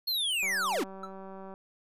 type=linear sweep; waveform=square; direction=down; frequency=4351 to 202 Hz; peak=-28 dBFS; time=0.07-0.84 s; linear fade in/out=10 ms
type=click train; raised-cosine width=1 ms; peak=-32 dBFS; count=214; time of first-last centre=0.43-1.539 s; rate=192 Hz
type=tone with exponential decay; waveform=triangle; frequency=1324 Hz; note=E6; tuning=7 cents sharp; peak=-32 dBFS; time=1.03-1.14 s; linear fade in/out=5 ms; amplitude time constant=22 ms
effects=resampled to 32000 Hz